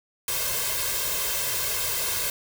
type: noise with comb filter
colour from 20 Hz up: white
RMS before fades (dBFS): -27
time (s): 0.28-2.3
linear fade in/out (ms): 2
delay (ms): 1.9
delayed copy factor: +0.85
effects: none